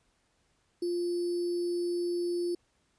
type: tone with sample-and-hold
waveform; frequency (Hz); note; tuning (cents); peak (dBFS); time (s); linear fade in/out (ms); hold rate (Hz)
sine; 349.2; F4; 0; -28; 0.82-2.55; 5; 4900
effects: pink hiss -72 dBFS RMS until 2.98 s + resampled to 22050 Hz